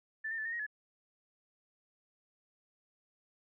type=tone with pitch steps; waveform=sine; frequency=1761 / 1814 / 1747 / 1835 / 1883 / 1710 Hz; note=A6 / A#6 / A6 / A#6 / A#6 / A6; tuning=+1 / -48 / -13 / -28 / +17 / -50 cents; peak=-35 dBFS; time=0.24-0.666 s; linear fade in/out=10 ms; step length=71 ms; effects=none

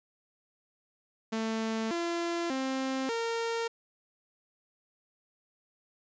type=tone with pitch steps; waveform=sawtooth; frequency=222.7 / 340.9 / 264.6 / 460.4 Hz; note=A3 / F4 / C4 / A#4; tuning=+21 / -42 / +20 / -22 cents; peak=-26 dBFS; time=1.32-3.68 s; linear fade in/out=10 ms; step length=590 ms; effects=resampled to 16000 Hz

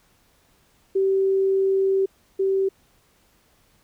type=tone pair in turn; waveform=sine; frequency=386.3 / 386.3 Hz; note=G4 / G4; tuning=-25 / -25 cents; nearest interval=unison; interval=0 cents; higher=neither; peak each=-17 / -18 dBFS; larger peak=first; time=0.95-2.06 / 2.39-2.69 s; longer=first; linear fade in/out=10 ms; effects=pink hiss -61 dBFS RMS until 3.83 s

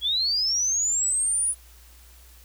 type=linear sweep; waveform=sine; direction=up; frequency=3277 to 9956 Hz; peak=-21 dBFS; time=0.01-1.55 s; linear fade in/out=50 ms; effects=added 60 Hz sine -49 dBFS peak until 2.44 s + white hiss -54 dBFS RMS until 2.44 s

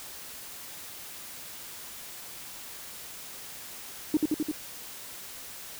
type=tone with echo; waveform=sine; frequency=305.7 Hz; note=D#4; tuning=30 cents flat; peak=-18 dBFS; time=4.14-4.17 s; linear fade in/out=2 ms; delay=86 ms; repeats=4; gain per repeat=-2 dB; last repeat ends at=4.514 s; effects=tanh soft clip ceiling -15 dBFS + white hiss -43 dBFS RMS until 5.79 s

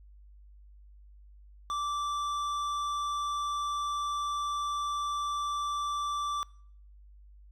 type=tone with tanh clipping; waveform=triangle; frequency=1168 Hz; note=D6; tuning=10 cents flat; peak=-32 dBFS; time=1.7-6.43 s; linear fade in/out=0 ms; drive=16 dB; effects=noise-tail reverb RT60 0.6 s tail -23 dB re dry + added 50 Hz sine -51 dBFS peak until 7.51 s

